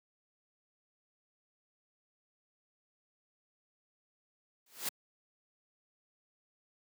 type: noise with exponential growth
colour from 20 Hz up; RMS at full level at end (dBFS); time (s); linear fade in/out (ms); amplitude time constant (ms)
white; -31; 4.66-4.89; 5; 48
effects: high-pass 200 Hz 12 dB/octave